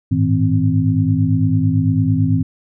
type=tone cluster; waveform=sine; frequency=101.8 / 110.8 / 160 / 261.1 Hz; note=G#2 / A2 / D#3 / C4; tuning=-34 / +13 / +49 / -3 cents; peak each=-18 dBFS; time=0.11-2.43 s; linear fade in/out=10 ms; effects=none